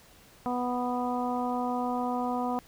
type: harmonic tone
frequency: 246.9 Hz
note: B3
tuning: in tune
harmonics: 1 / 2 / 3 / 4 / 5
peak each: -31 / -36 / -32 / -35 / -40 dBFS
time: 0.46-2.59 s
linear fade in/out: 0 ms
effects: pink hiss -56 dBFS RMS until 2.67 s